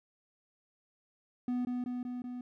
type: tone with echo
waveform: triangle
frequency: 247.3 Hz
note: B3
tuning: 3 cents sharp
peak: -28 dBFS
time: 1.48-1.65 s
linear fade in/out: 2 ms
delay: 190 ms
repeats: 4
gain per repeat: -2 dB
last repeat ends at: 2.41 s
effects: none